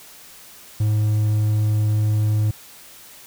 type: tone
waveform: triangle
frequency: 106.7 Hz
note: G#2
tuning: 47 cents sharp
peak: -14 dBFS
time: 0.8-2.51 s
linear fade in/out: 5 ms
effects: white hiss -44 dBFS RMS until 3.26 s

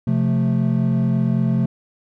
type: chord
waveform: triangle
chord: F major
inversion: second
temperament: equal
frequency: 130.81 / 174.61 / 220 Hz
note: C3 / F3 / A3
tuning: 0 / 0 / 0 cents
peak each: -17 / -19 / -18 dBFS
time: 0.07-1.66 s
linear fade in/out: 5 ms
effects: tanh soft clip ceiling -5 dBFS

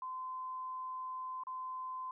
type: tone with dropouts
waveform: sine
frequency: 1029 Hz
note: C6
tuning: 29 cents flat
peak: -39 dBFS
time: 0.02-2.11 s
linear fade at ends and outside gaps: 2 ms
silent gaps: 1.436-1.469 s
effects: none

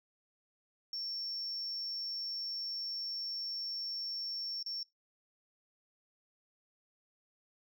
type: tone with dropouts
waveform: sine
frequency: 5450 Hz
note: F8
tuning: 43 cents flat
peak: -35 dBFS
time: 0.93-4.83 s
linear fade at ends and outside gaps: 1 ms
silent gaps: 4.628-4.662 s
effects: noise-tail reverb RT60 0.2 s tail -25 dB re dry + tanh soft clip ceiling -33 dBFS

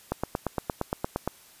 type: click train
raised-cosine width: 1 ms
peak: -12 dBFS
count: 11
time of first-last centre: 0.12-1.276 s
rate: 8.65 Hz
effects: white hiss -54 dBFS RMS until 1.6 s + resampled to 32000 Hz

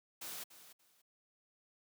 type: noise with echo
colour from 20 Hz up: white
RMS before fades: -45 dBFS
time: 0.21-0.44 s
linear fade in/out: 10 ms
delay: 290 ms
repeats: 2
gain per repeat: -13 dB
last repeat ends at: 1.02 s
effects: high-pass 150 Hz 12 dB/octave

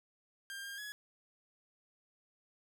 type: tone with pitch steps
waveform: sawtooth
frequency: 1597 / 1608 / 1684 Hz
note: G6 / G6 / G#6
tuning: +32 / +44 / +24 cents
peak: -39 dBFS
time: 0.5-0.92 s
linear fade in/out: 0 ms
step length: 140 ms
effects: none

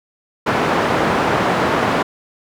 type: band-pass noise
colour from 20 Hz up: white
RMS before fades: -17 dBFS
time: 0.46-2.03 s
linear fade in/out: 10 ms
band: 110 to 1100 Hz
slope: 12 dB/octave
effects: none

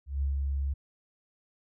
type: tone with ADSR envelope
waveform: sine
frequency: 69.2 Hz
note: C#2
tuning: 2 cents flat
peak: -25 dBFS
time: 0.06-0.74 s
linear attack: 160 ms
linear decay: 130 ms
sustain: -2 dB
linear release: 12 ms
effects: none

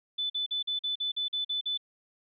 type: tone bursts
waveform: sine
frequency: 3500 Hz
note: A7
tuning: 10 cents flat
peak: -28 dBFS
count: 10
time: 0.18-1.776 s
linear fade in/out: 10 ms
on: 120 ms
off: 44 ms
effects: none

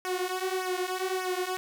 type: tone with flanger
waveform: sawtooth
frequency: 370 Hz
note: F#4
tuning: in tune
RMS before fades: -31 dBFS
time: 0.05-1.57 s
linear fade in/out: 0 ms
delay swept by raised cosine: 0.24 to 5.94 ms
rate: 1.7 Hz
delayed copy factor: -0.85
effects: none

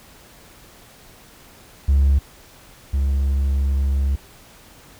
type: tone pair in turn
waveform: triangle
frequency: 69.3 / 68.66 Hz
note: C#2 / C#2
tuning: 0 / -16 cents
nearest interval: unison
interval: 16 cents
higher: first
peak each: -9 / -14 dBFS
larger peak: first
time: 1.88-2.19 / 2.93-4.16 s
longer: second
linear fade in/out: 10 ms
effects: tanh soft clip ceiling -8 dBFS + pink hiss -47 dBFS RMS until 4.99 s

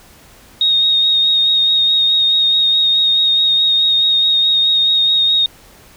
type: tone with vibrato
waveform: sine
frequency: 3729 Hz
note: A#7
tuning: in tune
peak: -10 dBFS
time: 0.61-5.46 s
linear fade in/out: 2 ms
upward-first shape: sine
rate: 4.7 Hz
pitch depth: 19 cents each way
effects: pink hiss -44 dBFS RMS until 5.96 s

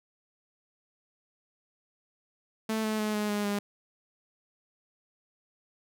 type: tone with pitch steps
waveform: sawtooth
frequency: 220 / 216.6 / 213.2 / 209.9 / 206.7 / 203.5 Hz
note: A3 / A3 / G#3 / G#3 / G#3 / G#3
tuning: 0 / -27 / +46 / +19 / -8 / -35 cents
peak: -24 dBFS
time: 2.69-3.59 s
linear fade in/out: 5 ms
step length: 150 ms
effects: none

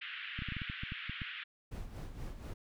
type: band-pass noise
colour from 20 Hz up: white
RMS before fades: -44 dBFS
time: 0.01-1.44 s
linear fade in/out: 10 ms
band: 1400 to 3200 Hz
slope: 48 dB/octave
type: clicks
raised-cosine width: 5 ms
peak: -28 dBFS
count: 11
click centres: 0.39 / 0.421 / 0.487 / 0.522 / 0.567 / 0.618 / 0.699 / 0.835 / 0.921 / 1.096 / 1.218 s
type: noise with tremolo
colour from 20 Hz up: brown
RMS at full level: -41 dBFS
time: 1.71-2.54 s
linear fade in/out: 10 ms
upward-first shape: sine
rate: 4.2 Hz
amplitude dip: 60%
effects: none

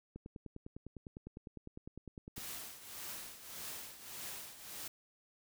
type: click train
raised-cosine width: 3 ms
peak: -34 dBFS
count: 23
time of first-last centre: 0.16-2.38 s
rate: 9.91 Hz
type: noise with tremolo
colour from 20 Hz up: white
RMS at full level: -44 dBFS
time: 2.36-4.88 s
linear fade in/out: 5 ms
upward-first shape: triangle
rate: 1.7 Hz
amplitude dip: 75%
effects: none

